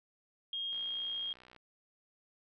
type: tone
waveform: sine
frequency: 3243 Hz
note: G#7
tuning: 42 cents flat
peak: -35 dBFS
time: 0.53-1.33 s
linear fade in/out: 2 ms
type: click train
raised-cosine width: 0.3 ms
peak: -40 dBFS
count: 53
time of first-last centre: 0.73-1.563 s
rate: 62.4 Hz
effects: none